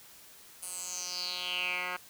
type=tone with band-pass filter sweep; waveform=10% pulse; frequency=180 Hz; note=F#3; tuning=47 cents flat; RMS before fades=-36 dBFS; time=0.62-1.97 s; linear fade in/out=10 ms; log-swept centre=10000 to 1700 Hz; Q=5.6; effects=white hiss -54 dBFS RMS until 2.09 s